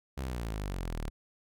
sawtooth exponential sweep, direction down, 68.7 to 36.29 Hz, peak -30 dBFS, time 0.17-1.1 s, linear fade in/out 10 ms, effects none

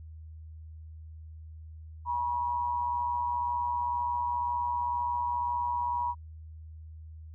sine tone with amplitude modulation, 964 Hz, B5, 42 cents flat, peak -25 dBFS, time 2.05-6.15 s, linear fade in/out 50 ms, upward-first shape sine, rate 122 Hz, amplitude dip 55%, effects added 79 Hz sine -43 dBFS peak until 7.34 s

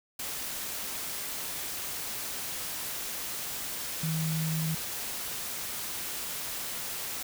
sine tone in noise, 159.4 Hz, D#3, 42 cents sharp, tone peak -28 dBFS, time 4.03-4.75 s, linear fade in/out 5 ms, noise white, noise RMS -36 dBFS, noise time 0.19-7.23 s, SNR +5 dB, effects none

